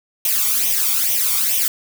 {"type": "noise with flanger", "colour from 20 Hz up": "blue", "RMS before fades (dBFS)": -18, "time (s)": [0.25, 1.68], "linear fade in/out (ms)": 2, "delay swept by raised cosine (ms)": [0.33, 0.9], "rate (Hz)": 2.3, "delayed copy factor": 0.7, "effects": []}